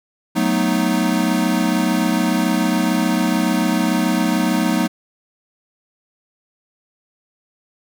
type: chord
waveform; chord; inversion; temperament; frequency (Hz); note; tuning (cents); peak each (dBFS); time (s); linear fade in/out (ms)
square; B dominant seventh; second; equal; 185 / 220 / 246.9 / 311.1; F#3 / A3 / B3 / D#4; 0 / 0 / 0 / 0; -22; 0.35-4.88; 20
effects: none